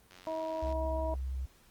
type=click train; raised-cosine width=0.2 ms; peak=-35 dBFS; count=57; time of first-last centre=0.11-0.725 s; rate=91 Hz
type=harmonic tone; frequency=320 Hz; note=D#4; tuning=49 cents sharp; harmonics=1 / 2 / 3; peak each=-42 / -34 / -39 dBFS; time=0.27-1.14 s; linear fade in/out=0 ms
type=tone with pitch glide; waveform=sine; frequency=66.6 to 65.49 Hz; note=C2 to C2; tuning=+31 to +2 cents; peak=-33 dBFS; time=0.62-1.46 s; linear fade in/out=10 ms; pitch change=-29 cents; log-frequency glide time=1.01-1.09 s
effects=pink hiss -63 dBFS RMS until 1.7 s + Opus 24 kbps